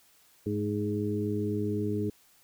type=harmonic tone with a mistuned harmonic; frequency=103.83 Hz; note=G#2; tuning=in tune; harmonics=1 / 2 / 3 / 4; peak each=-33 / -33 / -33 / -33 dBFS; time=0.46-2.1 s; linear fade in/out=5 ms; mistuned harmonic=2; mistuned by=+29 cents; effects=white hiss -62 dBFS RMS until 2.43 s